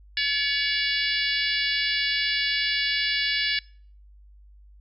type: harmonic tone with a mistuned harmonic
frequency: 572 Hz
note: D5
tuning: 46 cents flat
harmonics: 3 / 4 / 5 / 6 / 7 / 8 / 9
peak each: -28 / -29 / -30 / -31 / -31 / -32 / -33 dBFS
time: 0.17-3.59 s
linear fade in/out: 2 ms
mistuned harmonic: 4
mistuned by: -28 cents
effects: noise-tail reverb RT60 0.5 s tail -24 dB re dry + added 50 Hz sine -48 dBFS peak until 4.8 s